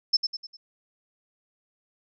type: tone with echo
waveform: sine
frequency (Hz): 5274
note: E8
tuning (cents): 0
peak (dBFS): -16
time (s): 0.13-0.17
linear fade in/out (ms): 10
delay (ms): 100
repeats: 4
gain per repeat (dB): -7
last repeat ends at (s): 0.57
effects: none